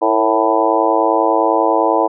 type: harmonic tone with a mistuned harmonic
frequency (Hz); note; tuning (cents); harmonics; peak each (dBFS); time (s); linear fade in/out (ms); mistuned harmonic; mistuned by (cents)
110; A2; 0; 3 / 4 / 5 / 6 / 7 / 8 / 9; -19 / -19 / -19 / -19 / -19 / -19 / -19; 0.01-2.08; 20; 4; +49
effects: none